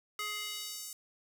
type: tone with high-pass filter sweep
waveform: square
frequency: 419.5 Hz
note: G#4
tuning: 17 cents sharp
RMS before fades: -40 dBFS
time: 0.19-0.93 s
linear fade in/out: 2 ms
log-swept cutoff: 1500 to 7500 Hz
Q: 1.3
effects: none